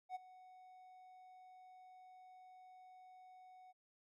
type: tone with ADSR envelope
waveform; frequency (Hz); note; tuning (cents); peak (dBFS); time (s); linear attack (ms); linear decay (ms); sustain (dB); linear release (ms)
triangle; 741; F#5; +2; -38; 0.09-3.73; 63; 19; -18; 27
effects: none